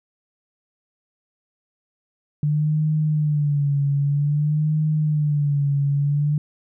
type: tone with vibrato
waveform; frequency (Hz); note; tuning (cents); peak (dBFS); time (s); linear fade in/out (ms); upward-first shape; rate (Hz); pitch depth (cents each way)
sine; 147.6; D3; +9; -17; 2.43-6.38; 2; sine; 0.52; 78
effects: none